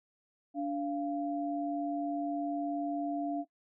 sine tone pair together, 289.7 / 691 Hz, D4 / F5, -24 / -19 cents, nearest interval octave + minor third, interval 1505 cents, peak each -32 / -36 dBFS, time 0.54-3.45 s, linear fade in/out 50 ms, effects noise-tail reverb RT60 0.1 s tail -17 dB re dry

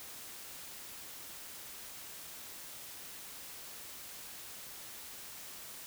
silence, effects white hiss -48 dBFS RMS until 5.86 s

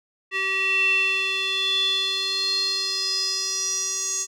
square tone with band-pass filter sweep, 384.1 Hz, G4, 35 cents flat, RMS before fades -24 dBFS, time 0.31-4.27 s, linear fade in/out 50 ms, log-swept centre 2300 to 6700 Hz, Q 8.6, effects none

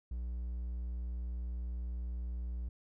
triangle tone, 60 Hz, B1, 49 cents flat, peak -34 dBFS, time 0.11-2.69 s, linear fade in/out 5 ms, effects none

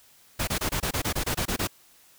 pink noise bursts, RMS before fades -27 dBFS, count 12, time 0.39-1.674 s, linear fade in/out 10 ms, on 85 ms, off 24 ms, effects white hiss -57 dBFS RMS until 2.18 s

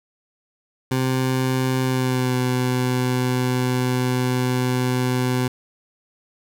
20% pulse tone with pitch glide, 129.8 to 126.32 Hz, C3 to B2, -13 to +39 cents, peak -14 dBFS, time 0.91-5.48 s, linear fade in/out 5 ms, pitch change -48 cents, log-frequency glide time 1.83-2.37 s, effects none

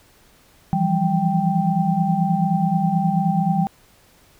sine tone cluster, 163.6 / 173 / 197.1 / 784 Hz, E3 / F3 / G3 / G5, -13 / -16 / +10 / 0 cents, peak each -22 dBFS, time 0.73-3.67 s, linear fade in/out 0 ms, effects pink hiss -54 dBFS RMS until 4.39 s

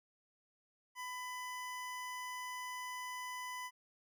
25% pulse tone, 1000 Hz, B5, 21 cents sharp, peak -38 dBFS, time 0.95-3.71 s, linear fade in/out 50 ms, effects none

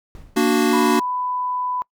brown noise with exponential decay, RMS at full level -35 dBFS, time 0.15-0.61 s, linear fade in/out 1 ms, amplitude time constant 100 ms
square chord, Bb augmented, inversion none, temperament equal, 233.1 / 293.7 / 370 Hz, Bb3 / D4 / F#4, 0 / 0 / 0 cents, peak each -20 dBFS, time 0.36-1 s, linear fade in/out 10 ms
sine tone with pitch glide, 987.8 to 997 Hz, B5 to B5, 0 to +16 cents, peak -21 dBFS, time 0.73-1.82 s, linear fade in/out 0 ms, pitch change +16 cents, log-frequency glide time 0.95-1.09 s
effects noise-tail reverb RT60 0.1 s tail -25 dB re dry

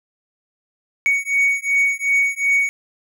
triangle beating tone pair, 2234 / 2236.7 Hz, C#7 / C#7, +13 / +15 cents, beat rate 2.7 Hz, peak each -17 dBFS, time 1.06-2.69 s, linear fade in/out 0 ms, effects none

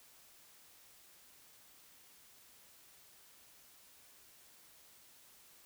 silence, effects white hiss -62 dBFS RMS until 5.65 s

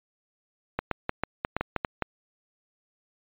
clicks, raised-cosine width 0.5 ms, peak -11 dBFS, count 10, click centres 0.79 / 0.913 / 1.094 / 1.236 / 1.449 / 1.566 / 1.61 / 1.763 / 1.848 / 2.023 s, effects resampled to 8000 Hz

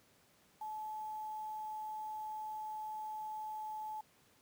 sine tone with quantisation, 861 Hz, A5, 38 cents flat, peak -40 dBFS, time 0.61-4.01 s, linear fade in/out 5 ms, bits 10, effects pink hiss -68 dBFS RMS until 4.41 s + high-pass 100 Hz 12 dB/octave

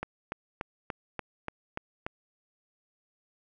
click train, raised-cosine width 0.5 ms, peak -18 dBFS, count 8, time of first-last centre 0.03-2.065 s, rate 3.44 Hz, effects none

